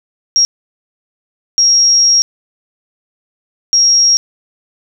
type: tone bursts at uneven times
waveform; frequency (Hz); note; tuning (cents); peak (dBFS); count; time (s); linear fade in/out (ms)
sine; 5600; F8; +4; -6; 3; 0.36-0.45 / 1.58-2.22 / 3.73-4.17; 0
effects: none